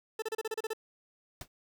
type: tone bursts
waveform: 40% pulse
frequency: 440.6 Hz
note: A4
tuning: 2 cents sharp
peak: -31 dBFS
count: 9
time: 0.19-0.734 s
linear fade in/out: 5 ms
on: 32 ms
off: 32 ms
type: noise with exponential decay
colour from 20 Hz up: pink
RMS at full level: -38 dBFS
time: 1.41-1.48 s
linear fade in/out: 2 ms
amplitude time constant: 15 ms
effects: none